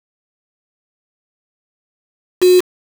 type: tone with quantisation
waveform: sine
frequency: 363.6 Hz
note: F#4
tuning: 30 cents flat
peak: -6 dBFS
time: 2.41-2.61 s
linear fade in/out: 20 ms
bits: 3
effects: none